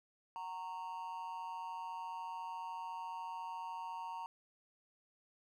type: tone with amplitude modulation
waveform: triangle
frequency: 925 Hz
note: A#5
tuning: 14 cents flat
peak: -36 dBFS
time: 0.36-4.26 s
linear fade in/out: 0 ms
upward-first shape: sine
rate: 174 Hz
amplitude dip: 80%
effects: none